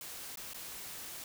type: noise with dropouts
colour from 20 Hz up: white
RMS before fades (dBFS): -45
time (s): 0.01-1.24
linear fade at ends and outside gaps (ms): 2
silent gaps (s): 0.358-0.372 / 0.535-0.544
effects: none

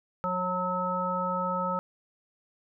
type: harmonic tone with a mistuned harmonic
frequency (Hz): 181.4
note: F#3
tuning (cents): -34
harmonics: 1 / 3 / 5 / 7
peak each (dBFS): -34 / -33 / -33 / -30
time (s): 0.24-1.79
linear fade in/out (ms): 0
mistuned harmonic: 7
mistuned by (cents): +32
effects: none

